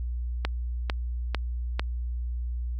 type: click train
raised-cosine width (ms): 0.3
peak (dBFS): -11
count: 4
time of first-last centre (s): 0.45-1.795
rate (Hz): 2.23
effects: added 60 Hz sine -28 dBFS peak until 2.79 s